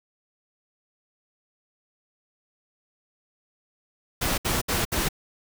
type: noise bursts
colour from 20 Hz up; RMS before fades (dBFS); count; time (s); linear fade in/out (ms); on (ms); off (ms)
pink; -25; 4; 4.21-5.088; 10; 170; 66
effects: none